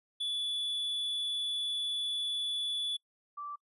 triangle / sine tone pair in turn, 3443 / 1166 Hz, A7 / D6, -38 / -13 cents, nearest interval octave + perfect fifth, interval 1875 cents, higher first, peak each -30 / -38 dBFS, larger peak first, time 0.2-2.97 / 3.37-3.56 s, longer first, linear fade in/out 10 ms, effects noise-tail reverb RT60 0.1 s tail -26 dB re dry + resampled to 32000 Hz

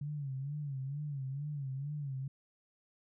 sine tone with vibrato, 140.6 Hz, C#3, 25 cents sharp, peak -36 dBFS, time 0.01-2.28 s, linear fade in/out 5 ms, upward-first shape sine, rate 2.2 Hz, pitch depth 110 cents each way, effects none

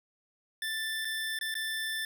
25% pulse tone with dropouts, 1768 Hz, A6, 8 cents sharp, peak -28 dBFS, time 0.62-2.05 s, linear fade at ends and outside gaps 2 ms, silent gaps 1.048-1.052 / 1.389-1.411 / 1.542-1.552 s, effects none

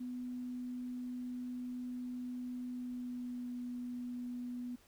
sine tone with pitch glide, 248.5 to 245.5 Hz, B3 to B3, +11 to -10 cents, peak -39 dBFS, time 0-4.76 s, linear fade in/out 10 ms, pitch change -21 cents, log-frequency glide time 2.68-3.52 s, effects pink hiss -66 dBFS RMS until 4.87 s

